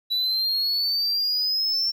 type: exponential sweep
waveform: triangle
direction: up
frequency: 3935 to 5430 Hz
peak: -20 dBFS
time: 0.1-1.92 s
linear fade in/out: 20 ms
effects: 10-bit